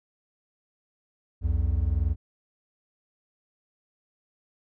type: tone pair together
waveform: triangle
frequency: 63.4 / 84.63 Hz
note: B1 / E2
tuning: +46 / +46 cents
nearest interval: perfect fourth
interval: 500 cents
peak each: -23 dBFS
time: 1.41-2.16 s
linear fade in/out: 50 ms
effects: none